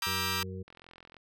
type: chord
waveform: 15% pulse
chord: E half-diminished seventh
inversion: second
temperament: just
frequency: 949.3 / 1186.7 / 1318.5 / 1582.2 Hz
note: Bb5 / D6 / E6 / G6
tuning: +31 / +18 / 0 / +16 cents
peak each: -30 dBFS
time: 0.02-0.43 s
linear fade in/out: 2 ms
type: harmonic tone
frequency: 93.7 Hz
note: F#2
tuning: 22 cents sharp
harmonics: 1 / 2 / 4 / 5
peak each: -39 / -42 / -45 / -46 dBFS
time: 0.06-0.63 s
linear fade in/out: 10 ms
type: click train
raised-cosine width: 0.3 ms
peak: -35 dBFS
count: 22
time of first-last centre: 0.68-1.167 s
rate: 43.1 Hz
effects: none